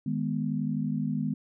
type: chord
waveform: sine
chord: G# minor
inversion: second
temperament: equal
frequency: 155.56 / 207.7 / 246.9 Hz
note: D#3 / G#3 / B3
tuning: 0 / 0 / 0 cents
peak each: -31 dBFS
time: 0.06-1.34 s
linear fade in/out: 5 ms
effects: none